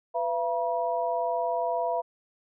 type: tone cluster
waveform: sine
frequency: 499.8 / 678 / 961 Hz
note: B4 / E5 / B5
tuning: +21 / +49 / -48 cents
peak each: -32 / -27 / -31 dBFS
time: 0.14-2.02 s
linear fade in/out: 20 ms
effects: none